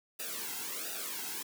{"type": "noise with flanger", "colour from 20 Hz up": "white", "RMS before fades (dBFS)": -39, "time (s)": [0.19, 1.43], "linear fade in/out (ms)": 10, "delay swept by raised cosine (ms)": [0.92, 1.72], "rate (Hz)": 1.4, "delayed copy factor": -0.85, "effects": ["high-pass 200 Hz 12 dB/octave"]}